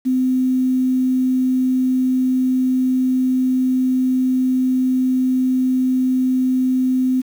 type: tone with quantisation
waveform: sine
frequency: 256.8 Hz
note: C4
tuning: 32 cents flat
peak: -14 dBFS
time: 0.05-7.22 s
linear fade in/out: 20 ms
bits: 7
effects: none